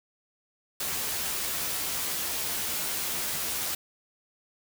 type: noise with comb filter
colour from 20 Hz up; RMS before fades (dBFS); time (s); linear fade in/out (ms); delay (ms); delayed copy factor
white; -31; 0.8-3.75; 5; 13; +0.55
effects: none